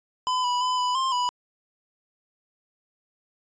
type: tone with pitch steps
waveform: square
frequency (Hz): 1009 / 983 / 1006 / 994 / 1054 / 986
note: B5 / B5 / B5 / B5 / C6 / B5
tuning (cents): +37 / -8 / +32 / +11 / +12 / -3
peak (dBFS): -23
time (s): 0.27-1.29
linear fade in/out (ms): 0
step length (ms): 170
effects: resampled to 16000 Hz